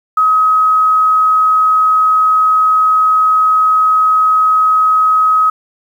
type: tone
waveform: sine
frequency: 1270 Hz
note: D#6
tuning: 35 cents sharp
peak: -7 dBFS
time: 0.17-5.5 s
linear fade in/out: 5 ms
effects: 7-bit